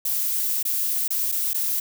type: noise with dropouts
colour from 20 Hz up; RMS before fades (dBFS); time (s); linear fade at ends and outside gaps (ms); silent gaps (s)
violet; -24; 0.05-1.8; 5; 0.629-0.651 / 1.08-1.104 / 1.318-1.322 / 1.534-1.544
effects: none